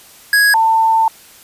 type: tone pair in turn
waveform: square / sine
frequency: 1661.2 / 894.6 Hz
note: G#6 / A5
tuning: 0 / +28 cents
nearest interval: major seventh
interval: 1072 cents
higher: first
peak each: -9 dBFS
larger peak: neither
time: 0.33-0.54 / 0.54-1.08 s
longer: second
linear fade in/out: 2 ms
effects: white hiss -42 dBFS RMS until 1.43 s + resampled to 32000 Hz